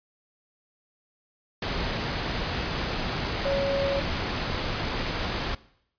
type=tone in noise; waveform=sine; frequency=554 Hz; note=C#5; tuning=1 cent flat; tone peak=-24 dBFS; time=3.45-4 s; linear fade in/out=5 ms; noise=pink; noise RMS=-29 dBFS; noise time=1.62-5.55 s; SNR=+2 dB; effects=noise-tail reverb RT60 0.7 s tail -20 dB re dry + resampled to 11025 Hz